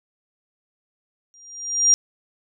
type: tone with exponential growth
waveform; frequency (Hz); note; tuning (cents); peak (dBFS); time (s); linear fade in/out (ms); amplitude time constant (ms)
sine; 5700; F8; +34; -9; 1.34-1.94; 0; 130
effects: none